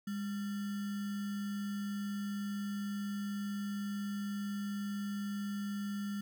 sine tone with sample-and-hold, 202.9 Hz, G#3, 40 cents flat, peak -35 dBFS, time 0.07-6.21 s, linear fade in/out 5 ms, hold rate 1575 Hz, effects none

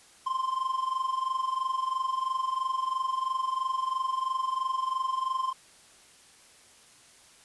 triangle tone with amplitude modulation, 1046.5 Hz, C6, in tune, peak -22 dBFS, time 0.26-5.53 s, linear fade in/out 10 ms, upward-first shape sine, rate 23 Hz, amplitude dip 75%, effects white hiss -56 dBFS RMS until 7.44 s + resampled to 24000 Hz

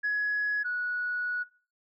sine tone pair in turn, 1681 / 1465.7 Hz, G#6 / F#6, +20 / -17 cents, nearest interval major second, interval 237 cents, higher first, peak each -24 / -28 dBFS, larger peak first, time 0.03-0.64 / 0.64-1.44 s, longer second, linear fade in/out 20 ms, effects noise-tail reverb RT60 0.4 s tail -20 dB re dry + tanh soft clip ceiling -22 dBFS

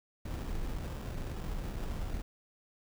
brown noise with sample-and-hold, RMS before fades -37 dBFS, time 0.25-2.22 s, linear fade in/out 5 ms, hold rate 2100 Hz, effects none

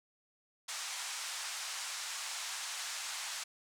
white band-pass noise, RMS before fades -41 dBFS, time 0.68-3.44 s, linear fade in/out 10 ms, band 790 to 8300 Hz, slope 24 dB/octave, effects none

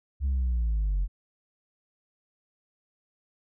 sine linear sweep, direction down, 70.3 to 43.65 Hz, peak -21 dBFS, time 0.2-1.08 s, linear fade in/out 50 ms, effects tanh soft clip ceiling -22 dBFS

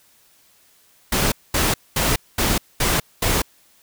pink noise bursts, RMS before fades -19 dBFS, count 6, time 1.12-3.42 s, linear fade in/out 5 ms, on 200 ms, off 220 ms, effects white hiss -56 dBFS RMS until 3.82 s

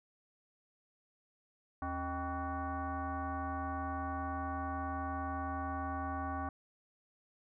sine tone with frequency modulation, 430.2 Hz, A4, 39 cents flat, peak -35 dBFS, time 1.82-6.49 s, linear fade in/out 2 ms, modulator 351 Hz, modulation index 2.5, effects none

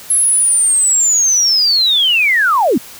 sine linear sweep, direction down, 11060 to 195.7 Hz, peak -9 dBFS, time 0.1-2.78 s, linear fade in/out 5 ms, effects white hiss -35 dBFS RMS until 2.99 s

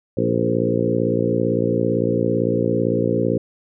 harmonic tone with a mistuned harmonic, 57.8 Hz, A#1, 14 cents flat, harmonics 2 / 3 / 4 / 5 / 6 / 7 / 8 / 9, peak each -25 / -25 / -25 / -25 / -25 / -25 / -25 / -25 dBFS, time 0.17-3.38 s, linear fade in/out 5 ms, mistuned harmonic 8, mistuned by +18 cents, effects none

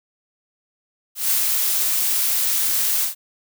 blue noise with ADSR envelope, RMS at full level -18 dBFS, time 1.15-3.15 s, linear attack 160 ms, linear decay 75 ms, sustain -2 dB, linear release 120 ms, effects none

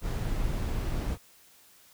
brown noise, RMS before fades -30 dBFS, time 0.01-1.18 s, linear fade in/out 50 ms, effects white hiss -58 dBFS RMS until 1.93 s

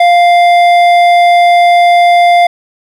sine tone with hard clipping, 698.5 Hz, F5, in tune, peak -5 dBFS, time 0-2.47 s, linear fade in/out 5 ms, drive 10 dB, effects none

